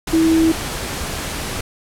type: tone in noise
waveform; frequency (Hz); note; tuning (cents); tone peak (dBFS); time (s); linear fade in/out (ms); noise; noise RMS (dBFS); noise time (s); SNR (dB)
sine; 324.2; E4; -29; -11; 0.13-0.52; 5; pink; -25; 0.07-1.61; +11
effects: low-pass 12000 Hz 12 dB/octave